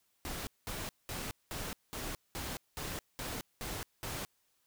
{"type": "noise bursts", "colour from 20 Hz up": "pink", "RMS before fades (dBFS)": -40, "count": 10, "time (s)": [0.25, 4.25], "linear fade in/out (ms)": 0, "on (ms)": 220, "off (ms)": 200, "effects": ["white hiss -75 dBFS RMS until 4.66 s"]}